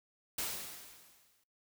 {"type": "noise with exponential decay", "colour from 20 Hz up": "white", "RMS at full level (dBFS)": -35, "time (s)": [0.38, 1.44], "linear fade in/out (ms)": 5, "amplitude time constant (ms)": 230, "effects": ["noise-tail reverb RT60 0.3 s tail -24 dB re dry"]}